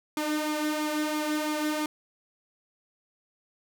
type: tone with flanger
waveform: sawtooth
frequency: 303.8 Hz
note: D#4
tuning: 41 cents flat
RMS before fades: -29 dBFS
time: 0.17-1.86 s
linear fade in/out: 2 ms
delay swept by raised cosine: 0.86 to 2.76 ms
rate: 3 Hz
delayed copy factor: +0.55
effects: none